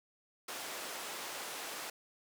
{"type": "band-pass noise", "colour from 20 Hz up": "pink", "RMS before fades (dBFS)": -43, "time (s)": [0.48, 1.9], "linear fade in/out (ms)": 5, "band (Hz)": [500, 15000], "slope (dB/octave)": 12, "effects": []}